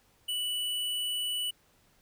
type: tone with hard clipping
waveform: sine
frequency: 2960 Hz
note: F#7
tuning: in tune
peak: -31 dBFS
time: 0.28-1.51 s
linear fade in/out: 10 ms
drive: 16 dB
effects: pink hiss -66 dBFS RMS until 2.01 s